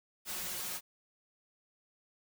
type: noise with comb filter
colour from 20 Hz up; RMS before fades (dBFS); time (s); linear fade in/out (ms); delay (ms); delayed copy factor
white; -39; 0.25-0.81; 50; 5.5; +0.75
effects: none